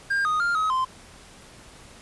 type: tone with pitch steps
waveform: triangle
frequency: 1604 / 1242 / 1399 / 1272 / 1038 Hz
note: G6 / D#6 / F6 / D#6 / C6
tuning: +39 / -3 / +3 / +38 / -14 cents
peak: -19 dBFS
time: 0.1-0.85 s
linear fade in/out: 10 ms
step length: 150 ms
effects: pink hiss -48 dBFS RMS until 2.01 s + resampled to 24000 Hz